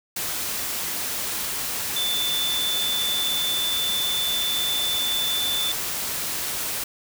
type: tone in noise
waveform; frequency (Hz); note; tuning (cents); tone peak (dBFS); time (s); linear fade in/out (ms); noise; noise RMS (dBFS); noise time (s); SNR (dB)
sine; 3520; A7; 0; -23; 1.96-5.72; 5; white; -28; 0.16-6.84; +2
effects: none